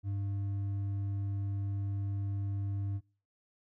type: tone with hard clipping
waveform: sine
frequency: 99.5 Hz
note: G2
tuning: 26 cents sharp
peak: -33 dBFS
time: 0.03-3.01 s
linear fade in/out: 50 ms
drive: 4 dB
effects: noise-tail reverb RT60 0.4 s tail -26 dB re dry